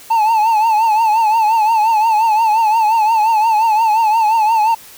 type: tone with vibrato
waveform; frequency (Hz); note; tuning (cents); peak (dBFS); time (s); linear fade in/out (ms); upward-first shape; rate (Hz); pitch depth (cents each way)
triangle; 880; A5; 0; -8; 0.1-4.75; 10; triangle; 5.7; 98
effects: white hiss -39 dBFS RMS until 4.97 s